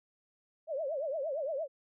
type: tone with vibrato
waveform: sine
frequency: 590 Hz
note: D5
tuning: 8 cents sharp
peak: -32 dBFS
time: 0.67-1.68 s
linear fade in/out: 50 ms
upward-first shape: triangle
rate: 8.7 Hz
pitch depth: 240 cents each way
effects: none